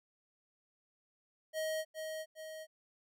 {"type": "tone with echo", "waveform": "square", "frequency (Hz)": 630, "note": "D#5", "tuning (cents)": 21, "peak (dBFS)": -35, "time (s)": [1.53, 1.85], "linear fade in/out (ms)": 50, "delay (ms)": 410, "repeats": 2, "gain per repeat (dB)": -5, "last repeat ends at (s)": 2.67, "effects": []}